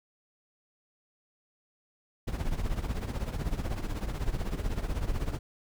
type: noise with tremolo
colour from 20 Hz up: brown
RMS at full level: -28 dBFS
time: 2.27-5.39 s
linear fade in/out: 10 ms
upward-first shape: triangle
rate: 16 Hz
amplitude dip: 80%
effects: none